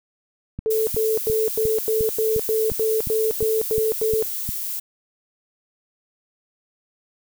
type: click train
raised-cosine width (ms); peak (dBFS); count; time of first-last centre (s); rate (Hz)
5; -17; 12; 0.59-4.491; 2.82
type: tone bursts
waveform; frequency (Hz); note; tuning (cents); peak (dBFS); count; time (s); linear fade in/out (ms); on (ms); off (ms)
sine; 440; A4; 0; -18; 12; 0.66-4.225; 0; 210; 95
type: noise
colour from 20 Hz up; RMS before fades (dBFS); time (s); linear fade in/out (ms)
violet; -28; 0.7-4.8; 10
effects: none